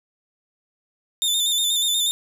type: tone with vibrato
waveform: sawtooth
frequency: 3579 Hz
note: A7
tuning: 29 cents sharp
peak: -16 dBFS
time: 1.22-2.11 s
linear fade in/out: 0 ms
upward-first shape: square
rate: 8.3 Hz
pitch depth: 36 cents each way
effects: none